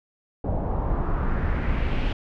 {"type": "noise with low-pass filter sweep", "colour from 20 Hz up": "brown", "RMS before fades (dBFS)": -24, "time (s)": [0.44, 2.13], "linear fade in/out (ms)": 5, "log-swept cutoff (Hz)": [660, 3200], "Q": 2.2, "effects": []}